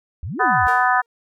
sine exponential two-way sweep, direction up then down, 66.5 to 465.5 to 66.5 Hz, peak -25 dBFS, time 0.23-0.67 s, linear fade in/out 0 ms, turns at 0.41 s
harmonic tone, 249.8 Hz, B3, 20 cents sharp, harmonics 3 / 4 / 5 / 6 / 7, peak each -19 / -20 / -21 / -22 / -22 dBFS, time 0.39-1.02 s, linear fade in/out 20 ms
sawtooth tone with exponential decay, 466.2 Hz, A#4, in tune, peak -26 dBFS, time 0.68-1.06 s, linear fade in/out 1 ms, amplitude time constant 81 ms
effects none

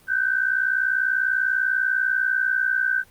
sine tone pair together, 1507.9 / 1568 Hz, F#6 / G6, +32 / 0 cents, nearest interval minor second, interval 68 cents, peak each -22 dBFS, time 0.07-3.04 s, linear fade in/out 50 ms, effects pink hiss -54 dBFS RMS until 3.1 s + Opus 24 kbps

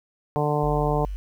harmonic tone, 148.4 Hz, D3, 18 cents sharp, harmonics 1 / 2 / 3 / 4 / 5 / 6 / 7, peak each -25 / -31 / -26 / -29 / -28 / -30 / -33 dBFS, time 0.36-1.05 s, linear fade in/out 0 ms
sine tone, 48.74 Hz, G1, 9 cents flat, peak -28 dBFS, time 0.63-1.16 s, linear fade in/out 0 ms
effects 9-bit

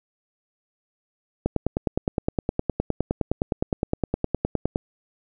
click train, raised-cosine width 2 ms, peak -8 dBFS, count 33, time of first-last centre 1.46-4.759 s, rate 9.7 Hz, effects none

